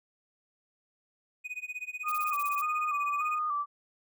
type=tone with tremolo; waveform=triangle; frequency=2489 Hz; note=D#7; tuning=in tune; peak=-31 dBFS; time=1.44-3.39 s; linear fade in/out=20 ms; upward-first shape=sine; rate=16 Hz; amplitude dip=95%
type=tone with vibrato; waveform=sine; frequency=1195 Hz; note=D6; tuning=30 cents sharp; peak=-28 dBFS; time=2.03-3.66 s; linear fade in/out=50 ms; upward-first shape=square; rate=1.7 Hz; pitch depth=47 cents each way
type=noise bursts; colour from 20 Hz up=violet; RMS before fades=-41 dBFS; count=9; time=2.08-2.616 s; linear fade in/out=5 ms; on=40 ms; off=22 ms
effects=none